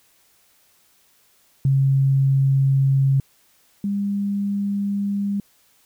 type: tone pair in turn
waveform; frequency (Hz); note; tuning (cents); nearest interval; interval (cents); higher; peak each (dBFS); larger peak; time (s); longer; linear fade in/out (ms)
sine; 135.9 / 201; C#3 / G3; -34 / +44; perfect fifth; 678; second; -14 / -20; first; 1.65-3.2 / 3.84-5.4; second; 2
effects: white hiss -59 dBFS RMS until 5.85 s